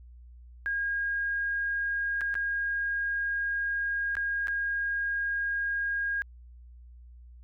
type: tone with dropouts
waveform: sine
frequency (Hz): 1627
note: G#6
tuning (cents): -36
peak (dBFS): -27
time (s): 0.66-6.22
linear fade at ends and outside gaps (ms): 0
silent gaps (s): 2.209-2.215 / 2.342-2.353 / 4.153-4.168 / 4.472-4.482
effects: added 60 Hz sine -47 dBFS peak until 7.43 s